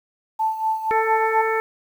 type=tone with tremolo; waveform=sine; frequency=880 Hz; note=A5; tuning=in tune; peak=-17 dBFS; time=0.39-1.42 s; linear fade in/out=10 ms; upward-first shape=sine; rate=4.2 Hz; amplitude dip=70%
type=harmonic tone; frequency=443.8 Hz; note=A4; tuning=15 cents sharp; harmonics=1 / 2 / 3 / 4 / 5; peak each=-22 / -25 / -27 / -28 / -29 dBFS; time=0.91-1.6 s; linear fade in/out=0 ms
effects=8-bit